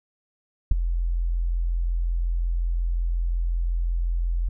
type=tone with ADSR envelope; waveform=sine; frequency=42.77 Hz; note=F1; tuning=35 cents flat; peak=-9 dBFS; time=0.71-4.49 s; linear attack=6 ms; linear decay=11 ms; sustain=-12 dB; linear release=5 ms; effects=none